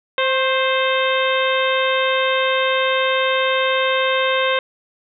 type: harmonic tone with a mistuned harmonic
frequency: 523.3 Hz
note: C5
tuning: in tune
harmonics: 1 / 2 / 3 / 4 / 5 / 6 / 7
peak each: -19 / -22 / -24 / -25 / -26 / -27 / -27 dBFS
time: 0.18-4.59 s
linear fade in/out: 2 ms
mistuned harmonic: 2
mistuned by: +34 cents
effects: none